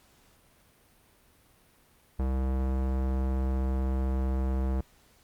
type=tone with low-pass filter; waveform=square; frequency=65.41 Hz; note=C2; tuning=in tune; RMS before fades=-28 dBFS; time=2.19-4.81 s; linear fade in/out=5 ms; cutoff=970 Hz; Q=0.66; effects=pink hiss -62 dBFS RMS until 5.23 s + Opus 48 kbps